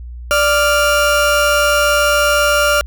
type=tone pair together; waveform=35% pulse; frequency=587.3 / 1396.9 Hz; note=D5 / F6; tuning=0 / 0 cents; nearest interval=octave + minor third; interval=1500 cents; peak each=-12 dBFS; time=0.31-2.81 s; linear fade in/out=0 ms; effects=added 60 Hz sine -27 dBFS peak until 2.86 s